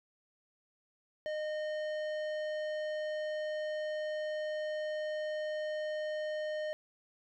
triangle tone with tanh clipping, 613 Hz, D#5, 26 cents flat, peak -36 dBFS, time 1.26-6.73 s, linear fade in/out 0 ms, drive 17 dB, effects none

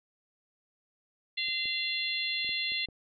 harmonic tone, 689 Hz, F5, 24 cents flat, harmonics 3 / 4 / 5 / 6, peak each -35 / -35 / -35 / -35 dBFS, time 1.37-2.86 s, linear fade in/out 10 ms
clicks, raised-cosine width 2 ms, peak -41 / -37 / -40 / -37 / -39 / -37 dBFS, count 6, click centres 1.485 / 1.656 / 2.447 / 2.492 / 2.72 / 2.887 s
effects none

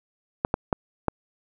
clicks, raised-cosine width 1 ms, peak -7 dBFS, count 4, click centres 0.449 / 0.541 / 0.728 / 1.083 s, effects none

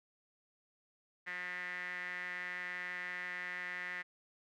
sawtooth tone with band-pass filter, 179.4 Hz, F3, 47 cents sharp, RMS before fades -42 dBFS, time 1.26-4.03 s, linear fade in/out 20 ms, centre 1900 Hz, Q 10, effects none

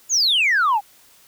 sine exponential sweep, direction down, 7040 to 773 Hz, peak -13 dBFS, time 0.09-0.81 s, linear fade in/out 50 ms, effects tanh soft clip ceiling -12 dBFS + white hiss -52 dBFS RMS until 1.27 s

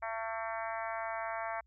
harmonic tone, 224.9 Hz, A3, 38 cents sharp, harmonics 3 / 4 / 5 / 6 / 7 / 8 / 9 / 10, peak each -39 / -41 / -43 / -45 / -46 / -47 / -48 / -49 dBFS, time 0.02-1.61 s, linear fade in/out 10 ms, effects added 60 Hz sine -64 dBFS peak until 1.66 s

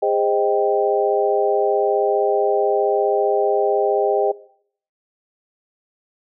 sine chord, Ab major seventh, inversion none, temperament equal with one note detuned, 407.9 / 523.3 / 622.3 / 784 Hz, Ab4 / C5 / Eb5 / G5, -31 / 0 / 0 / 0 cents, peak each -20 / -23 / -21 / -22 dBFS, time 0.02-4.32 s, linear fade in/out 10 ms, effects noise-tail reverb RT60 0.6 s tail -19 dB re dry

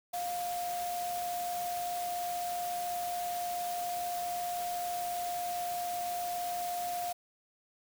sine tone in noise, 706 Hz, F5, 19 cents sharp, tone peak -33 dBFS, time 0.13-7.13 s, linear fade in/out 10 ms, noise white, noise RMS -43 dBFS, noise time 0.13-7.13 s, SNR +7 dB, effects none

